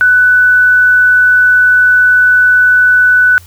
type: tone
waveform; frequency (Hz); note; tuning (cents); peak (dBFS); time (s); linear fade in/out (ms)
sine; 1491; F#6; +13; -4; 0.01-3.38; 0
effects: added 88 Hz sine -35 dBFS peak until 3.46 s + white hiss -42 dBFS RMS until 3.46 s